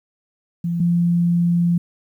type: tone pair in turn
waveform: sine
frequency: 170.9 / 172.39 Hz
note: F3 / F3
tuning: -37 / -22 cents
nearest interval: unison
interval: 15 cents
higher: second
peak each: -19 / -14 dBFS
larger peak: second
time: 0.64-0.8 / 0.8-1.78 s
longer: second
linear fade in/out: 5 ms
effects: 9-bit